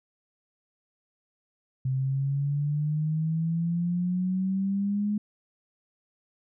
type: exponential sweep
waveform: sine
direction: up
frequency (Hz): 130 to 210.1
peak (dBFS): -24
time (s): 1.85-5.18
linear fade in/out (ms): 5
effects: none